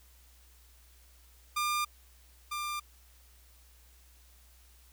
sawtooth tone pair in turn, 1200 / 1193.4 Hz, D6 / D6, +37 / +27 cents, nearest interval unison, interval 10 cents, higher first, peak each -25 / -30 dBFS, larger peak first, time 1.56-1.85 / 2.51-2.8 s, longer neither, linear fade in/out 10 ms, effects added 61 Hz sine -58 dBFS peak until 4.92 s + white hiss -63 dBFS RMS until 4.92 s

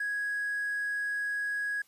triangle tone with hard clipping, 1661.2 Hz, G#6, in tune, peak -30 dBFS, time 0-1.82 s, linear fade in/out 5 ms, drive 4 dB, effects white hiss -64 dBFS RMS until 1.87 s + resampled to 32000 Hz

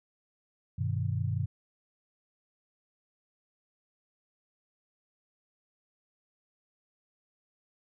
sine chord, G augmented, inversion none, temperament equal, 98 / 123.47 / 155.56 Hz, G2 / B2 / D#3, 0 / 0 / 0 cents, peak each -31 / -32 / -35 dBFS, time 0.78-1.46 s, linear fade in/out 10 ms, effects none

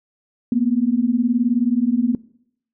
sine beating tone pair, 230 / 249 Hz, A#3 / B3, -23 / +14 cents, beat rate 19 Hz, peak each -18 dBFS, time 0.52-2.15 s, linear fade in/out 2 ms, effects noise-tail reverb RT60 0.7 s tail -22 dB re dry

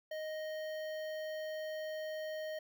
square tone with notch filter, 622.3 Hz, D#5, in tune, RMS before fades -41 dBFS, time 0.11-2.59 s, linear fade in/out 5 ms, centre 8600 Hz, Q 0.56, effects none

